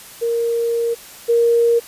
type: tone pair in turn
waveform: sine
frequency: 466.2 / 468.3 Hz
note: A#4 / A#4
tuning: 0 / +8 cents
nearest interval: unison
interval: 8 cents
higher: second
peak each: -16 / -11 dBFS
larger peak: second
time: 0.21-0.95 / 1.28-1.8 s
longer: first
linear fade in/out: 20 ms
effects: white hiss -39 dBFS RMS until 1.87 s + resampled to 32000 Hz